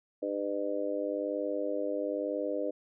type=harmonic tone; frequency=101 Hz; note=G#2; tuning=48 cents flat; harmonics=3 / 4 / 5 / 6; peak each=-36 / -39 / -34 / -35 dBFS; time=0.22-2.71 s; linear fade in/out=10 ms; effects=none